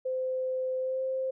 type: tone with pitch glide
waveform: sine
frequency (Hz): 516 to 524.4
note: C5 to C5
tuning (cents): -24 to +4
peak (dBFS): -28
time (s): 0.05-1.31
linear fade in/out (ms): 10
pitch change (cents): +28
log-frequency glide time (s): 0.79-1.02
effects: none

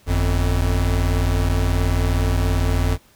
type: tone pair together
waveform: square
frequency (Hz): 49.56 / 88.3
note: G1 / F2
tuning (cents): +20 / +20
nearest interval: minor seventh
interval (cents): 1000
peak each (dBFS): -20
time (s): 0.06-2.98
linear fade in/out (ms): 50
effects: pink hiss -54 dBFS RMS until 3.15 s

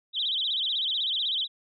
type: tone with vibrato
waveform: sine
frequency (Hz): 3465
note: A7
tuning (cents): -27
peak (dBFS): -25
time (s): 0.13-1.48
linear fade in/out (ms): 50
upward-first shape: sine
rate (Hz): 16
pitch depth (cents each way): 220
effects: none

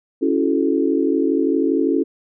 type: chord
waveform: sine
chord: F# minor seventh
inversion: second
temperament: equal with one note detuned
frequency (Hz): 277.2 / 329.6 / 370 / 434.9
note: C#4 / E4 / F#4 / A4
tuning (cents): 0 / 0 / 0 / -20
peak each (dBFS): -19 / -20 / -23 / -22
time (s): 0.21-2.04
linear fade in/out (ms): 20
effects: none

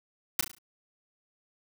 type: noise with echo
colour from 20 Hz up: white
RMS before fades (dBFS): -25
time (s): 0.39-0.41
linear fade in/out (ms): 2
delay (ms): 35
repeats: 5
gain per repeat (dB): -7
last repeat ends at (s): 0.585
effects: none

